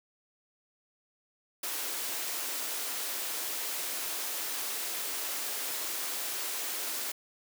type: high-pass noise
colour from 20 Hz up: white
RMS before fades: -35 dBFS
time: 1.63-7.12 s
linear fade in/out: 5 ms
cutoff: 280 Hz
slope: 24 dB/octave
effects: none